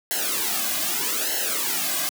white noise with flanger, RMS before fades -25 dBFS, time 0.11-2.09 s, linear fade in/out 0 ms, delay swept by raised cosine 0.83 to 2.23 ms, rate 0.81 Hz, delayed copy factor -0.95, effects high-pass 200 Hz 12 dB/octave

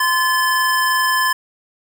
square tone pair together, 1033 / 1729.3 Hz, C6 / A6, -22 / -30 cents, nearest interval major sixth, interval 892 cents, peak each -18 dBFS, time 0-1.33 s, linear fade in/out 5 ms, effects none

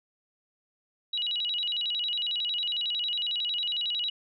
sine tone with vibrato, 3356 Hz, G#7, 17 cents sharp, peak -27 dBFS, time 1.13-4.1 s, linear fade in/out 5 ms, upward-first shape square, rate 11 Hz, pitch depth 250 cents each way, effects none

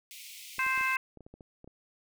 pink high-pass noise, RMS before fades -47 dBFS, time 0.11-0.96 s, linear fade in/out 0 ms, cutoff 2100 Hz, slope 96 dB/octave
clicks, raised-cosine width 2 ms, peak -36 dBFS, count 11, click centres 0.584 / 0.665 / 0.777 / 0.811 / 1.173 / 1.207 / 1.265 / 1.34 / 1.408 / 1.644 / 1.676 s
harmonic tone, 523.3 Hz, C5, in tune, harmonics 2 / 3 / 4 / 5, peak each -32 / -32 / -32 / -32 dBFS, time 0.59-0.97 s, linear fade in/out 2 ms
effects none

